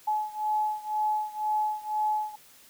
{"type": "beating tone pair", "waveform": "sine", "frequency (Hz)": [852, 854], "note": ["G#5", "G#5"], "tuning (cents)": [44, 48], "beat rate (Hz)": 2, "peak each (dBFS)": [-28, -30], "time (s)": [0.07, 2.36], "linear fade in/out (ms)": 10, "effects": ["white hiss -55 dBFS RMS until 2.69 s"]}